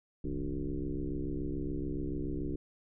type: tone with frequency modulation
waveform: sine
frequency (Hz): 155.56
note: D#3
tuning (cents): 0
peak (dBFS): -32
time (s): 0.24-2.56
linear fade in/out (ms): 5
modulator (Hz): 67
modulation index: 3.3
effects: none